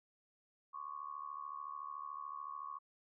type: tone with amplitude modulation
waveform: sine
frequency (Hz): 1108.7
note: C#6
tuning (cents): 0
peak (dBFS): -39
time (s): 0.73-2.79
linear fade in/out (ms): 20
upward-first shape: sine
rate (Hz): 73.7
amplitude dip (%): 90
effects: none